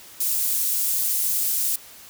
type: high-pass noise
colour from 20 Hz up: pink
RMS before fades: -23 dBFS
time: 0.2-1.76 s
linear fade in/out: 5 ms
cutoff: 11000 Hz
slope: 12 dB/octave
effects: white hiss -45 dBFS RMS until 2.09 s